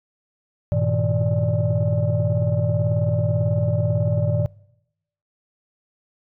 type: tone cluster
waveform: sine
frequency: 100.4 / 118.6 / 159.1 / 587 Hz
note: G2 / A#2 / D#3 / D5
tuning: +42 / +30 / +39 / -1 cents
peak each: -21 / -21 / -23 / -24 dBFS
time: 0.72-4.46 s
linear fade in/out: 0 ms
effects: noise-tail reverb RT60 0.8 s tail -23 dB re dry + tanh soft clip ceiling -11 dBFS